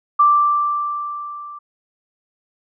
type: tone with level ramp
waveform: sine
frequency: 1174.7 Hz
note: D6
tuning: in tune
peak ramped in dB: -8 to -32 dBFS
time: 0.19-1.59 s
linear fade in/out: 10 ms
effects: none